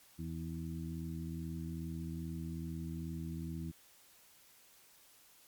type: harmonic tone with a mistuned harmonic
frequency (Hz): 82.41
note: E2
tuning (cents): 0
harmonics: 1 / 2 / 3 / 4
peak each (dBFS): -44 / -41 / -47 / -48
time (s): 0.18-3.72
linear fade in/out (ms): 20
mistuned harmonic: 4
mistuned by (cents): -33
effects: white hiss -63 dBFS RMS until 5.47 s + MP3 96 kbps